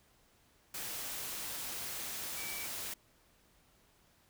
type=tone in noise; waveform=sine; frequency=2300 Hz; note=D7; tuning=37 cents flat; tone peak=-45 dBFS; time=2.37-2.66 s; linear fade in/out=5 ms; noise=white; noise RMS=-41 dBFS; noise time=0.74-2.94 s; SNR=-7 dB; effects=pink hiss -68 dBFS RMS until 4.29 s